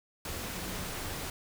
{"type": "tone in noise", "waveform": "sine", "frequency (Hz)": 185, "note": "F#3", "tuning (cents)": 0, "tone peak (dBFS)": -44, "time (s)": [0.55, 0.9], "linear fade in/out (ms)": 2, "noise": "pink", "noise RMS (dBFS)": -38, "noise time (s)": [0.25, 1.3], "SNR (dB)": -9, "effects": []}